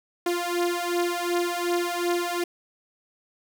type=beating tone pair; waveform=sawtooth; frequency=347.8 / 350.5 Hz; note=F4 / F4; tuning=-7 / +6 cents; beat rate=2.7 Hz; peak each=-23 dBFS; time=0.26-2.44 s; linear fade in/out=5 ms; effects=none